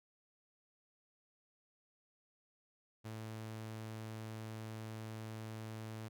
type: tone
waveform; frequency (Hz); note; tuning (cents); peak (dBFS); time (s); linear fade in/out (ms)
sawtooth; 110; A2; 0; -40; 3.04-6.09; 20
effects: none